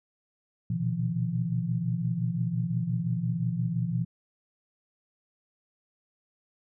sine tone cluster, 117.8 / 123.6 / 154 / 170.9 Hz, A#2 / B2 / D#3 / F3, +19 / +2 / -17 / -37 cents, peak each -33 / -31 / -36 / -29 dBFS, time 0.7-4.05 s, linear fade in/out 5 ms, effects none

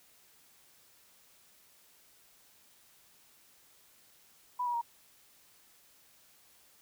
sine tone with pitch steps, 987.8 / 963 / 938.8 Hz, B5 / B5 / A#5, 0 / -44 / +12 cents, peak -30 dBFS, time 4.59-4.815 s, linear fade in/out 10 ms, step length 75 ms, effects white hiss -63 dBFS RMS until 6.81 s

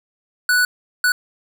square tone bursts at uneven times, 1480 Hz, F#6, in tune, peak -14 dBFS, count 2, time 0.49-0.65 / 1.04-1.12 s, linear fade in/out 2 ms, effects none

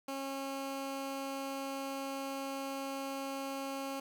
15% pulse tone, 272.5 Hz, C#4, 29 cents flat, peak -31 dBFS, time 0.08-4 s, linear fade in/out 5 ms, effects none

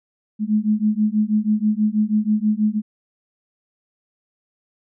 sine beating tone pair, 210 / 216.2 Hz, G#3 / A3, +19 / -30 cents, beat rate 6.2 Hz, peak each -19 dBFS, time 0.39-2.82 s, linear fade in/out 50 ms, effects none

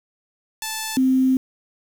5% pulse / sine tone pair in turn, 877 / 260.7 Hz, A5 / C4, -6 / -6 cents, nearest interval octave + major sixth, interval 2100 cents, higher first, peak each -14 dBFS, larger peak neither, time 0.62-0.97 / 0.97-1.37 s, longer second, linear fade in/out 2 ms, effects 7-bit

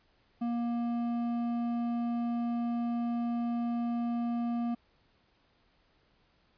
triangle tone with hard clipping, 236.5 Hz, A#3, 25 cents sharp, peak -31 dBFS, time 0.41-4.75 s, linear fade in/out 10 ms, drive 12 dB, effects pink hiss -69 dBFS RMS until 6.57 s + resampled to 11025 Hz

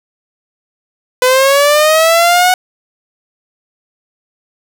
sawtooth linear sweep, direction up, 500 to 740 Hz, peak -3 dBFS, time 1.22-2.54 s, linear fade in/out 2 ms, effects none

